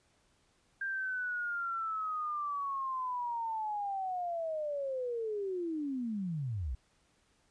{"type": "linear sweep", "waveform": "sine", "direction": "down", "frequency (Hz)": [1597, 54.5], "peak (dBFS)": -33, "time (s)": [0.81, 6.75], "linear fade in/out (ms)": 5, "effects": ["pink hiss -71 dBFS RMS until 7.5 s", "resampled to 22050 Hz"]}